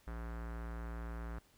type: tone with low-pass filter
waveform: square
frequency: 57.5 Hz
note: A#1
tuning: 23 cents flat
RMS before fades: -43 dBFS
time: 0.07-1.39 s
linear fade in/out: 5 ms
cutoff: 1500 Hz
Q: 2.3
effects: pink hiss -68 dBFS RMS until 1.57 s